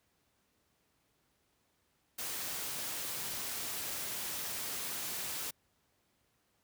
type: noise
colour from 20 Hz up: white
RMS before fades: -39 dBFS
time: 2.18-5.51 s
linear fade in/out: 10 ms
effects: pink hiss -75 dBFS RMS until 6.63 s + high-pass 60 Hz 12 dB/octave